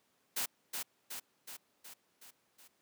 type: noise with echo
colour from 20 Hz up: white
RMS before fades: -35 dBFS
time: 0.36-0.46 s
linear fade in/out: 10 ms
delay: 370 ms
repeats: 6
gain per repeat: -4 dB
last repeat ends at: 2.68 s
effects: pink hiss -74 dBFS RMS until 2.81 s + high-pass 200 Hz 12 dB/octave